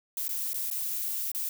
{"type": "noise with dropouts", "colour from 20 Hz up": "violet", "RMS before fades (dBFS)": -32, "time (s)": [0.17, 1.49], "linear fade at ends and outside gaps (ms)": 1, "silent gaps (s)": [[0.281, 0.291], [0.533, 0.543], [0.702, 0.712], [1.317, 1.348]], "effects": []}